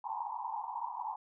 white band-pass noise, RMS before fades -39 dBFS, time 0.04-1.16 s, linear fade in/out 5 ms, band 820 to 990 Hz, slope 96 dB/octave, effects none

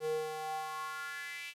square tone with high-pass filter sweep, 155.56 Hz, D#3, in tune, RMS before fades -39 dBFS, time 0-1.54 s, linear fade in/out 50 ms, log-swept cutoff 400 to 2600 Hz, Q 4.9, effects resampled to 32000 Hz + 11-bit

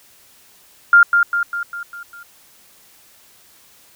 sine tone with echo, 1400 Hz, F6, 4 cents sharp, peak -5 dBFS, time 0.93-1.03 s, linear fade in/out 2 ms, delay 200 ms, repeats 6, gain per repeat -5 dB, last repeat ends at 2.23 s, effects white hiss -50 dBFS RMS until 3.95 s

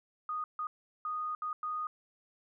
sine tone bursts at uneven times, 1237 Hz, D#6, 10 cents flat, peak -33 dBFS, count 5, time 0.29-0.44 / 0.59-0.67 / 1.05-1.35 / 1.42-1.53 / 1.63-1.87 s, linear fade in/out 2 ms, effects none

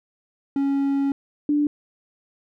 triangle / sine tone pair in turn, 277.2 / 293.7 Hz, C#4 / D4, 0 / 0 cents, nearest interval minor second, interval 100 cents, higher second, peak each -17 dBFS, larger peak neither, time 0.56-1.12 / 1.49-1.67 s, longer first, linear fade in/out 2 ms, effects none

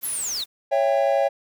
white noise, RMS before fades -37 dBFS, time 0.01-0.46 s, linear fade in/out 50 ms
sine linear sweep, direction down, 11710 to 3520 Hz, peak -25 dBFS, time 0.03-0.44 s, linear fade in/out 5 ms
triangle chord, C# diminished, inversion none, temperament just, 554.4 / 665.2 / 798.3 Hz, C#5 / E5 / G5, 0 / +16 / +31 cents, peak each -18 / -21 / -22 dBFS, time 0.71-1.29 s, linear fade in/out 20 ms
effects none

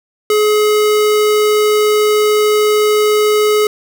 square tone, 423.2 Hz, G#4, 33 cents sharp, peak -10 dBFS, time 0.3-3.67 s, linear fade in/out 2 ms, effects none

